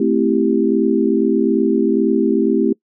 sine chord, A minor seventh, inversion none, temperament equal, 220 / 261.6 / 329.6 / 392 Hz, A3 / C4 / E4 / G4, 0 / 0 / 0 / 0 cents, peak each -18 dBFS, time 0-2.73 s, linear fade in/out 5 ms, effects noise-tail reverb RT60 0.1 s tail -24 dB re dry

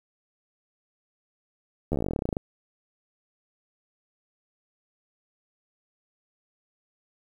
slowing click train, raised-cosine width 2 ms, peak -14 dBFS, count 20, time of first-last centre 1.92-2.369 s, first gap 12 ms, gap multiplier 1.07, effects 9-bit

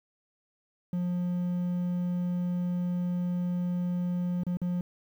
triangle tone with dropouts, 177.5 Hz, F3, 28 cents sharp, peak -25 dBFS, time 0.93-4.81 s, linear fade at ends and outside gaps 2 ms, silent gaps 4.435-4.466 / 4.571-4.616 s, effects 10-bit

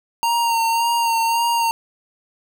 square tone with vibrato, 925 Hz, A#5, 14 cents flat, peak -17 dBFS, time 0.23-1.71 s, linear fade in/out 0 ms, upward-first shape sine, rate 1.8 Hz, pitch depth 27 cents each way, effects none

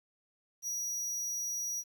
45% pulse tone, 5790 Hz, F#8, 38 cents flat, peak -34 dBFS, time 0.62-1.84 s, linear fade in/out 50 ms, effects 11-bit

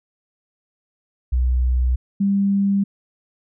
sine tone pair in turn, 62.5 / 198.43 Hz, B1 / G3, +21 / +21 cents, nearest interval octave + minor sixth, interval 2000 cents, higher second, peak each -15 dBFS, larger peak neither, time 1.32-1.96 / 2.2-2.84 s, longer neither, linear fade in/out 10 ms, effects none

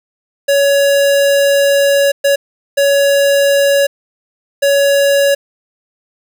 square tone bursts at uneven times, 561 Hz, C#5, 21 cents sharp, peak -9 dBFS, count 4, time 0.48-2.12 / 2.24-2.36 / 2.77-3.87 / 4.62-5.35 s, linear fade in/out 10 ms, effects 7-bit

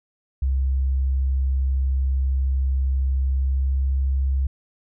sine tone with pitch glide, 66.4 to 67.09 Hz, C2 to C2, +26 to +44 cents, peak -18 dBFS, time 0.42-4.47 s, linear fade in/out 5 ms, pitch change +18 cents, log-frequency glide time 3.29-3.91 s, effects none

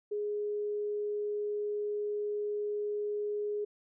sine tone, 415.9 Hz, G#4, 2 cents sharp, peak -31 dBFS, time 0.11-3.65 s, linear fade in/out 10 ms, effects none

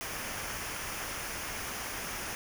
pink noise with comb filter, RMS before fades -38 dBFS, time 0.01-2.35 s, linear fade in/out 0 ms, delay 0.25 ms, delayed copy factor -0.55, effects none

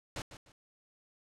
pink noise with echo, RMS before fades -39 dBFS, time 0.16-0.22 s, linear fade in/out 2 ms, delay 150 ms, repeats 2, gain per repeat -11 dB, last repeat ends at 0.52 s, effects low-pass 8000 Hz 12 dB/octave

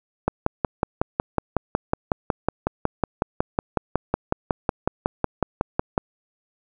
click train, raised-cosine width 1 ms, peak -5 dBFS, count 32, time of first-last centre 0.28-5.979 s, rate 5.44 Hz, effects none

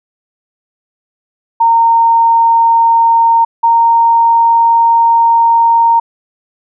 sine tone pair in turn, 920 / 924.8 Hz, A#5 / A#5, -23 / -14 cents, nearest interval unison, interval 9 cents, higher second, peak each -5 dBFS, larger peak neither, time 1.6-3.45 / 3.63-6 s, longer second, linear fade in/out 10 ms, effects none

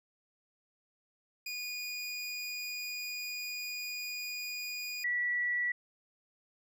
25% pulse / sine tone pair in turn, 2455 / 1948.5 Hz, D#7 / B6, -24 / -24 cents, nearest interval major third, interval 400 cents, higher first, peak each -33 / -29 dBFS, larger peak second, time 1.46-5.04 / 5.04-5.72 s, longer first, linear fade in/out 5 ms, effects none

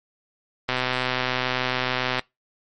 click train, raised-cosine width 0.3 ms, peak -7 dBFS, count 192, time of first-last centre 0.69-2.194 s, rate 127 Hz, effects noise-tail reverb RT60 0.2 s tail -23 dB re dry + MP3 48 kbps

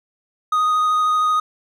triangle tone with vibrato, 1244.5 Hz, D#6, in tune, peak -13 dBFS, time 0.52-1.4 s, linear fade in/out 5 ms, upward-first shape sine, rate 13 Hz, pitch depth 10 cents each way, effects none

